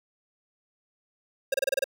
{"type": "tone bursts", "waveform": "square", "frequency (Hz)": 539, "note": "C#5", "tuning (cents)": -49, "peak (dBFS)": -23, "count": 7, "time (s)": [1.52, 1.842], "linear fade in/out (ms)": 5, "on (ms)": 22, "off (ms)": 28, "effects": []}